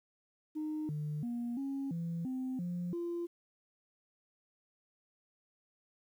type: tone with pitch steps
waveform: sine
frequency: 307.6 / 150 / 238.3 / 274 / 168 / 258.4 / 176 / 343.9 Hz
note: D#4 / D3 / A#3 / C#4 / E3 / C4 / F3 / F4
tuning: -20 / +37 / +38 / -20 / +33 / -21 / +14 / -27 cents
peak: -33 dBFS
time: 0.55-3.27 s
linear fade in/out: 20 ms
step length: 340 ms
effects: tanh soft clip ceiling -32 dBFS + 11-bit